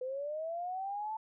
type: linear sweep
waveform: sine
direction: up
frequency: 500 to 886 Hz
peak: -35 dBFS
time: 0.01-1.17 s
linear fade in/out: 5 ms
effects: none

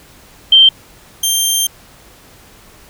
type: tone pair in turn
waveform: sine / 15% pulse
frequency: 3136 / 3167 Hz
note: G7 / G7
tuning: 0 / +17 cents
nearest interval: unison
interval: 17 cents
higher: second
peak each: -3 / -5 dBFS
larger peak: first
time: 0.52-0.69 / 1.23-1.67 s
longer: second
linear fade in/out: 5 ms
effects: pink hiss -43 dBFS RMS until 2.89 s

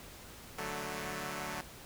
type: chord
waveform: 5% pulse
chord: D major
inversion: none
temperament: equal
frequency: 146.83 / 185 / 220 Hz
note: D3 / F#3 / A3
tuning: 0 / 0 / 0 cents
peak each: -31 dBFS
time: 0.58-1.61 s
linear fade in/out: 2 ms
effects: pink hiss -51 dBFS RMS until 1.85 s

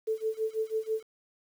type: tone with tremolo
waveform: sine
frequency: 440 Hz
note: A4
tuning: in tune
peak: -25 dBFS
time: 0.07-1.03 s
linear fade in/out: 10 ms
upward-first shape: sine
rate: 6.1 Hz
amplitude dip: 95%
effects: 9-bit

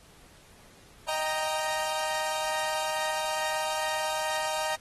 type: chord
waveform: sawtooth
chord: Eb major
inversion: none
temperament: equal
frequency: 622.3 / 784 / 932.3 Hz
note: Eb5 / G5 / Bb5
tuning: 0 / 0 / 0 cents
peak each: -28 / -31 / -28 dBFS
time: 1.08-4.76 s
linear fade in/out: 10 ms
effects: pink hiss -56 dBFS RMS until 4.8 s + AAC 32 kbps

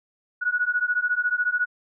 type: beating tone pair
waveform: sine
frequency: 1457 / 1471 Hz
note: F#6 / F#6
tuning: -27 / -11 cents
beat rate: 14 Hz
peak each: -24 dBFS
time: 0.41-1.66 s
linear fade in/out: 20 ms
effects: none

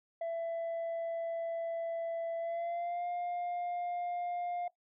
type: tone with pitch glide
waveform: sine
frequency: 667 to 705.4 Hz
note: E5 to F5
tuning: +20 to +17 cents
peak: -31 dBFS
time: 0.21-4.68 s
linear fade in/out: 5 ms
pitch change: +97 cents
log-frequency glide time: 2.38-3.06 s
effects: noise-tail reverb RT60 0.1 s tail -18 dB re dry + tanh soft clip ceiling -33 dBFS

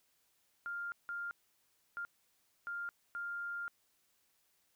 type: tone bursts at uneven times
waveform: sine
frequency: 1400 Hz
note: F6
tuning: 4 cents sharp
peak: -38 dBFS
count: 5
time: 0.66-0.92 / 1.09-1.31 / 1.97-2.05 / 2.67-2.89 / 3.15-3.68 s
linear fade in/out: 0 ms
effects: white hiss -75 dBFS RMS until 4.75 s

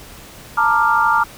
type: chord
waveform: sine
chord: Bb major seventh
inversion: third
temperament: equal with one note detuned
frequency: 880 / 932.3 / 1183.5 / 1396.9 Hz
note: A5 / Bb5 / D6 / F6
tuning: 0 / 0 / +13 / 0 cents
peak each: -19 / -18 / -17 / -17 dBFS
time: 0.57-1.24 s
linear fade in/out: 10 ms
effects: pink hiss -39 dBFS RMS until 1.37 s

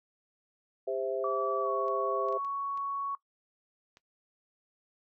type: chord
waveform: sine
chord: C major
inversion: second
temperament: equal with one note detuned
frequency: 400.2 / 523.3 / 659.3 Hz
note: G4 / C5 / E5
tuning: +36 / 0 / 0 cents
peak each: -34 dBFS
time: 0.87-2.38 s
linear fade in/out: 10 ms
type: tone with pitch glide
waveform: sine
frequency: 1151 to 1114.4 Hz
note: D6 to C#6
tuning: -35 to +9 cents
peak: -31 dBFS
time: 1.24-3.15 s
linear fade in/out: 2 ms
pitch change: -56 cents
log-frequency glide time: 1.62-1.69 s
type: clicks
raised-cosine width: 0.2 ms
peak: -37 dBFS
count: 6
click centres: 1.882 / 2.286 / 2.326 / 2.448 / 2.775 / 3.971 s
effects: noise-tail reverb RT60 0.1 s tail -19 dB re dry

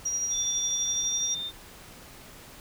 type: tone with tremolo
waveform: sine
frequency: 5730 Hz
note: F8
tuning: 44 cents sharp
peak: -25 dBFS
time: 0.05-1.35 s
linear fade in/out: 10 ms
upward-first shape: sine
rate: 12 Hz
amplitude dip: 35%
type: tone with pitch glide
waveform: sine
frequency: 3537 to 3613 Hz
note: A7 to A7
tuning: +8 to +45 cents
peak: -31 dBFS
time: 0.3-1.52 s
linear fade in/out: 50 ms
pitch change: +37 cents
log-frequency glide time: 0.77-1.4 s
effects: pink hiss -48 dBFS RMS until 2.6 s

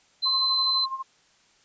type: tone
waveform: sine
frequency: 4069 Hz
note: C8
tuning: 49 cents flat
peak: -21 dBFS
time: 0.22-0.86 s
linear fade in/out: 20 ms
type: tone with tremolo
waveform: sine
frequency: 1062 Hz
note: C6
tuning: 25 cents sharp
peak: -26 dBFS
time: 0.25-1.03 s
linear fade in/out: 20 ms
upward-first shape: sine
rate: 12 Hz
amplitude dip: 75%
effects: white hiss -61 dBFS RMS until 1.64 s + resampled to 16000 Hz

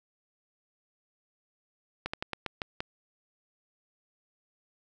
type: slowing click train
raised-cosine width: 0.3 ms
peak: -16 dBFS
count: 7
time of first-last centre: 2.06-2.805 s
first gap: 75 ms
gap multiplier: 1.2
effects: none

